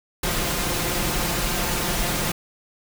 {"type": "noise with comb filter", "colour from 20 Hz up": "pink", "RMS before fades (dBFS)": -24, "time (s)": [0.23, 2.32], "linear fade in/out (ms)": 5, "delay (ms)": 5.7, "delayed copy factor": 0.55, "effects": []}